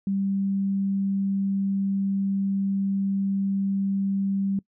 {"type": "tone", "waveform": "sine", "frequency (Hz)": 196, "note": "G3", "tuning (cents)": 0, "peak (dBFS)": -22, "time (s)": [0.07, 4.59], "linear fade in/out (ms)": 2, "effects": ["noise-tail reverb RT60 0.1 s tail -23 dB re dry"]}